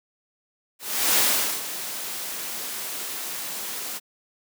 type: noise with ADSR envelope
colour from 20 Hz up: white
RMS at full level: -19 dBFS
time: 0.79-4 s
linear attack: 380 ms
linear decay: 440 ms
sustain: -13 dB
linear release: 36 ms
effects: high-pass 200 Hz 12 dB/octave